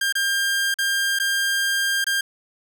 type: tone with dropouts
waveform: sawtooth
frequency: 1600 Hz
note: G6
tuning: 35 cents sharp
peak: -16 dBFS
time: 0.01-2.21 s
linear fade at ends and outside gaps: 5 ms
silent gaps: 0.125-0.152 / 0.742-0.786 / 1.189-1.198 / 2.043-2.066 s
effects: none